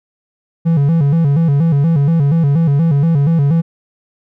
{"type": "tone with vibrato", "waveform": "triangle", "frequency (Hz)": 153, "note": "D#3", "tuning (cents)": -29, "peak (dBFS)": -7, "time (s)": [0.65, 3.62], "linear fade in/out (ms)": 20, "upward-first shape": "square", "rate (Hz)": 4.2, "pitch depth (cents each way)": 140, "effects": []}